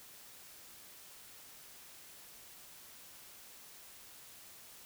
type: silence
effects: white hiss -55 dBFS RMS until 4.85 s